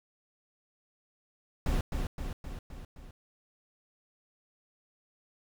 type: noise with echo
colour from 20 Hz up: brown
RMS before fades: -28 dBFS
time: 1.66-1.81 s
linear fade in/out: 2 ms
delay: 260 ms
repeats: 5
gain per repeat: -4 dB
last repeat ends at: 3.11 s
effects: none